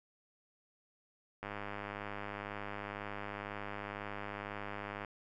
click train, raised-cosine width 0.5 ms, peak -26 dBFS, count 370, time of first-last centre 1.43-5.048 s, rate 102 Hz, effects none

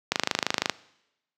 click train, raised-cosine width 0.2 ms, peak -4 dBFS, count 16, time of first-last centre 0.12-0.697 s, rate 26 Hz, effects noise-tail reverb RT60 0.9 s tail -21 dB re dry + high-pass 150 Hz 12 dB/octave

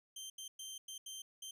20% pulse tone bursts at uneven times, 3136 Hz, G7, in tune, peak -40 dBFS, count 6, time 0.16-0.3 / 0.38-0.48 / 0.59-0.78 / 0.88-0.98 / 1.06-1.22 / 1.42-1.51 s, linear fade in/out 5 ms, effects none

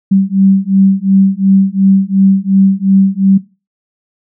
sine beating tone pair, 192.3 / 195.1 Hz, G3 / G3, -33 / -8 cents, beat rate 2.8 Hz, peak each -10 dBFS, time 0.11-3.38 s, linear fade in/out 10 ms, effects noise-tail reverb RT60 0.3 s tail -19 dB re dry

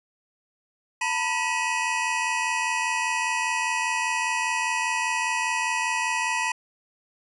square tone cluster, 903 / 988 / 1937 / 2526 Hz, A5 / B5 / B6 / D#7, +45 / 0 / -34 / +26 cents, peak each -30 dBFS, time 1.01-6.52 s, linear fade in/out 5 ms, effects resampled to 24000 Hz

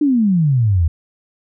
sine exponential sweep, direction down, 306.5 to 77.4 Hz, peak -11 dBFS, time 0.01-0.88 s, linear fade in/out 5 ms, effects none

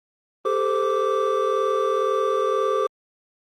triangle tone cluster, 399.9 / 441.9 / 519 / 1170 Hz, G4 / A4 / C5 / D6, +35 / +7 / -14 / -7 cents, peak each -23 dBFS, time 0.45-2.87 s, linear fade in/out 5 ms, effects Opus 24 kbps

